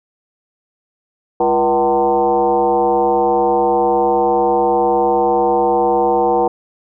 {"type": "tone with frequency modulation", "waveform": "sine", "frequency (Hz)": 621, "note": "D#5", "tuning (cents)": -3, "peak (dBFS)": -11, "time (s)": [1.4, 6.48], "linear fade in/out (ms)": 5, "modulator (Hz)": 139, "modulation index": 2.1, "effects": []}